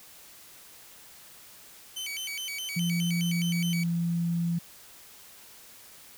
sawtooth tone with vibrato, 2633 Hz, E7, 3 cents flat, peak -30 dBFS, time 1.96-3.84 s, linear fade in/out 10 ms, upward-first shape square, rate 4.8 Hz, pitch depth 260 cents each way
sine tone with pitch glide, 171.3 to 170.02 Hz, F3 to F3, -33 to -46 cents, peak -25 dBFS, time 2.76-4.59 s, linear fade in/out 10 ms, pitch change -13 cents, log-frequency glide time 3.67-3.75 s
effects white hiss -51 dBFS RMS until 6.17 s

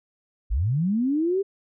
sine linear sweep, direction up, 42.88 to 403 Hz, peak -20 dBFS, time 0.5-1.43 s, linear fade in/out 20 ms, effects none

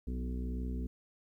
harmonic tone with a mistuned harmonic, 62.2 Hz, B1, 13 cents sharp, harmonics 1 / 2 / 3 / 4 / 5 / 6 / 7, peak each -35 / -49 / -44 / -42 / -53 / -52 / -52 dBFS, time 0.07-0.87 s, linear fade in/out 5 ms, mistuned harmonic 3, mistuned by -32 cents, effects 12-bit

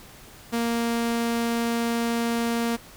sawtooth tone, 233.1 Hz, A#3, in tune, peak -19 dBFS, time 0.52-2.77 s, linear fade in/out 20 ms, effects pink hiss -47 dBFS RMS until 2.96 s

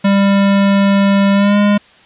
square tone with pitch glide, 198.3 to 205.1 Hz, G3 to G#3, +20 to -21 cents, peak -9 dBFS, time 0.04-1.78 s, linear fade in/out 10 ms, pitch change +59 cents, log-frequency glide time 1.33-1.57 s, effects white hiss -45 dBFS RMS until 2.05 s + resampled to 8000 Hz

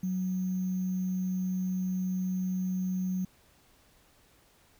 sine tone with sample-and-hold, 185 Hz, F#3, in tune, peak -28 dBFS, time 0.03-3.25 s, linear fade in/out 5 ms, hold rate 6300 Hz, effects pink hiss -63 dBFS RMS until 4.79 s

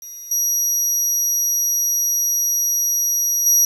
35% pulse tone with level steps, 5770 Hz, F#8, 44 cents flat, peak -30 / -14 / -9 dBFS, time 0.02-3.65 s, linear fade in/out 2 ms, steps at 0.31 / 3.46 s, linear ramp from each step 5 ms, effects 8-bit

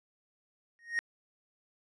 triangle tone with exponential growth, 1864.7 Hz, A#6, in tune, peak -23 dBFS, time 0.79-0.99 s, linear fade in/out 0 ms, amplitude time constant 43 ms, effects resampled to 22050 Hz

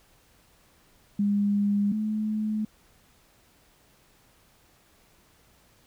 sine tone pair in turn, 203.3 / 214.6 Hz, G#3 / A3, -37 / -43 cents, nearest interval minor second, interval 94 cents, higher second, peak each -21 / -25 dBFS, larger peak first, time 1.19-1.92 / 1.92-2.65 s, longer neither, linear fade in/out 5 ms, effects pink hiss -61 dBFS RMS until 5.86 s

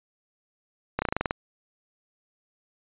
slowing click train, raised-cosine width 0.5 ms, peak -10 dBFS, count 9, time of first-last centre 0.99-1.309 s, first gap 30 ms, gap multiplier 1.08, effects resampled to 8000 Hz

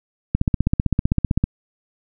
click train, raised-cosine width 5 ms, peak -4 dBFS, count 18, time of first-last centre 0.35-1.44 s, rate 15.6 Hz, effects none

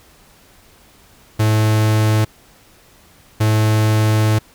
45% pulse tone pair in turn, 108.3 / 108.3 Hz, A2 / A2, -27 / -27 cents, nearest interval unison, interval 0 cents, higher neither, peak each -12 dBFS, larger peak neither, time 1.39-2.25 / 3.4-4.39 s, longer second, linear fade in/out 10 ms, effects pink hiss -49 dBFS RMS until 4.54 s

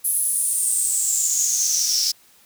pink noise with high-pass filter sweep, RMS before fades -21 dBFS, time 0.04-2.12 s, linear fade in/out 10 ms, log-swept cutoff 11000 to 5200 Hz, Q 9.2, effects white hiss -54 dBFS RMS until 2.45 s

